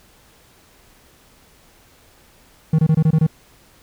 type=tone bursts; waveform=triangle; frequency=157.9 Hz; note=D#3; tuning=26 cents sharp; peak=-9 dBFS; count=7; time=2.73-3.267 s; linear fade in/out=5 ms; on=57 ms; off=23 ms; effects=pink hiss -52 dBFS RMS until 3.82 s